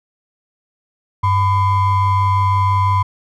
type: ring-modulated tone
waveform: triangle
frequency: 551 Hz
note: C#5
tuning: 11 cents flat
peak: -7 dBFS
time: 1.23-3.03 s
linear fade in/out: 10 ms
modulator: 453 Hz
effects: none